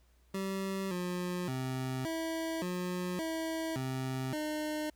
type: tone with pitch steps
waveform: 25% pulse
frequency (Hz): 193.1 / 178.9 / 130.2 / 325.5 / 180.1 / 323.7 / 131 / 305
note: G3 / F3 / C3 / E4 / F#3 / E4 / C3 / D#4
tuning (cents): -26 / +42 / -8 / -22 / -46 / -31 / +2 / -34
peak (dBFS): -30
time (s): 0.34-4.9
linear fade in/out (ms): 5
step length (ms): 570
effects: added 60 Hz sine -63 dBFS peak until 4.95 s + pink hiss -72 dBFS RMS until 4.95 s